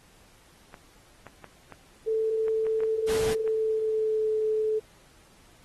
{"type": "clicks", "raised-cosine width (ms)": 0.5, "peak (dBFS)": -28, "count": 9, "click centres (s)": [0.742, 1.267, 1.443, 1.723, 2.482, 2.667, 2.805, 2.835, 3.477]}
{"type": "tone with pitch glide", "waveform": "sine", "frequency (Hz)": [441.5, 433.9], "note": ["A4", "A4"], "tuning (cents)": [6, -24], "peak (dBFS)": -23, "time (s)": [2.06, 4.8], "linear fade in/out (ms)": 20, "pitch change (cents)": -30, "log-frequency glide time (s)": [3.35, 4.32]}
{"type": "noise", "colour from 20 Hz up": "pink", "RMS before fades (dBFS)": -34, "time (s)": [3.07, 3.35], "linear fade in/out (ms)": 20}
{"effects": ["pink hiss -58 dBFS RMS until 5.64 s", "AAC 32 kbps"]}